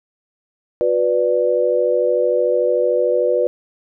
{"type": "chord", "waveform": "sine", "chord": "B minor", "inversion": "second", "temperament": "equal with one note detuned", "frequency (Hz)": [362.4, 493.9, 587.3], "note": ["F#4", "B4", "D5"], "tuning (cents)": [-36, 0, 0], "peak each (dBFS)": [-21, -16, -19], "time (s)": [0.81, 3.47], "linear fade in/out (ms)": 0, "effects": []}